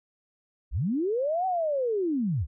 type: linear two-way sweep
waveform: sine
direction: up then down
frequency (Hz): 36.71 to 765 to 56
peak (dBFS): -24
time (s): 0.71-2.47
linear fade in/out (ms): 50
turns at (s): 1.46
effects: none